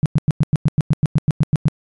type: tone bursts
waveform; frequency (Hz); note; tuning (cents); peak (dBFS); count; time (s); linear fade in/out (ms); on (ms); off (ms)
sine; 150; D3; +37; -10; 14; 0.03-1.683; 0; 28; 97
effects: resampled to 22050 Hz